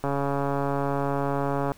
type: click train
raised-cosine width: 1 ms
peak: -13 dBFS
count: 236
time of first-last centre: 0.04-1.719 s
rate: 140 Hz
effects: pink hiss -54 dBFS RMS until 1.77 s